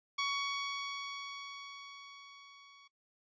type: tone with level ramp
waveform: 15% pulse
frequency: 1121 Hz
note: C#6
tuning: 19 cents sharp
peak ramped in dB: -25 to -51 dBFS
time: 0.18-2.88 s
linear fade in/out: 10 ms
effects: noise-tail reverb RT60 0.1 s tail -18 dB re dry + resampled to 16000 Hz